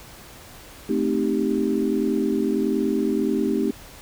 sine chord, A half-diminished seventh, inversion none, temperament equal, 220 / 261.6 / 311.1 / 392 Hz, A3 / C4 / Eb4 / G4, 0 / 0 / 0 / 0 cents, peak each -25 dBFS, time 0.89-3.71 s, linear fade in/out 5 ms, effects pink hiss -44 dBFS RMS until 4.01 s

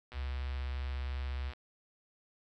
click train, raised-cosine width 0.3 ms, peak -32 dBFS, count 175, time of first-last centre 0.12-1.535 s, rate 123 Hz
sine tone, 68.7 Hz, C#2, 15 cents flat, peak -34 dBFS, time 0.13-1.53 s, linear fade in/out 50 ms
effects none

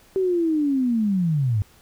sine linear sweep, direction down, 386.9 to 98 Hz, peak -18 dBFS, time 0.16-1.62 s, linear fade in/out 0 ms, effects pink hiss -54 dBFS RMS until 1.81 s

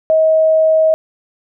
sine tone, 635 Hz, D#5, 35 cents sharp, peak -8 dBFS, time 0.1-0.94 s, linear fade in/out 0 ms, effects none

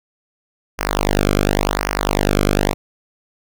sawtooth tone with flanger, 49.98 Hz, G1, 34 cents sharp, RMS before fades -18 dBFS, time 0.78-2.74 s, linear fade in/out 20 ms, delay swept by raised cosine 0.26 to 1.1 ms, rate 0.91 Hz, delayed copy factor -0.9, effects none

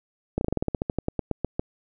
slowing click train, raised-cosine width 2 ms, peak -11 dBFS, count 17, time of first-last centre 0.38-1.595 s, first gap 31 ms, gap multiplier 1.11, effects none

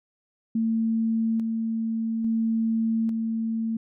sine tone with tremolo, 225.1 Hz, A3, 40 cents sharp, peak -21 dBFS, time 0.55-3.77 s, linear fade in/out 5 ms, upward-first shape square, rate 0.59 Hz, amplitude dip 30%, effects none

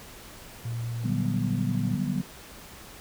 sine tone with vibrato, 116.54 Hz, A#2, in tune, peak -29 dBFS, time 0.65-1.95 s, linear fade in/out 5 ms, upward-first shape triangle, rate 1.2 Hz, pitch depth 9 cents each way
sine chord, G major seventh, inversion second, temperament just, 147 / 183.75 / 196 / 245 Hz, D3 / F#3 / G3 / B3, +2 / -12 / 0 / -14 cents, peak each -31 dBFS, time 1.04-2.22 s, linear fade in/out 10 ms
effects pink hiss -46 dBFS RMS until 3 s

